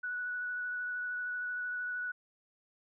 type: tone with vibrato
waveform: sine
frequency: 1475 Hz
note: F#6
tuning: 6 cents flat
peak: -34 dBFS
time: 0.03-2.12 s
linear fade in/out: 10 ms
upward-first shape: triangle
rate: 13 Hz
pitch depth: 14 cents each way
effects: none